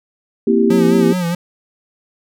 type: chord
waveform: sine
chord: C dominant seventh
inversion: third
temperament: equal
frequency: 233.1 / 261.6 / 329.6 / 392 Hz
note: Bb3 / C4 / E4 / G4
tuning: 0 / 0 / 0 / 0 cents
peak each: -14 / -19 / -18 / -14 dBFS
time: 0.47-1.13 s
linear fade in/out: 5 ms
type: tone with vibrato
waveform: square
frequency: 175.7 Hz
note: F3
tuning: 11 cents sharp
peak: -17 dBFS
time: 0.7-1.35 s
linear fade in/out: 5 ms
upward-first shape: sine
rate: 4.8 Hz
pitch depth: 73 cents each way
effects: none